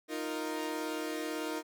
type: chord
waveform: sawtooth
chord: Eb suspended second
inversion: none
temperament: equal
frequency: 311.1 / 349.2 / 466.2 Hz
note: Eb4 / F4 / Bb4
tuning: 0 / 0 / 0 cents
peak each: -33 / -37 / -36 dBFS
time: 0.08-1.63 s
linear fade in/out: 50 ms
effects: none